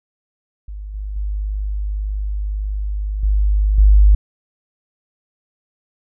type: tone with level steps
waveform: sine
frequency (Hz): 50.9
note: G#1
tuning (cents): -34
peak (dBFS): -27 / -23 / -19 / -12 / -6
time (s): 0.68-4.15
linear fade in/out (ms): 5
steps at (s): 0.94 / 1.16 / 3.23 / 3.78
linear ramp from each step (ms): 5
effects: none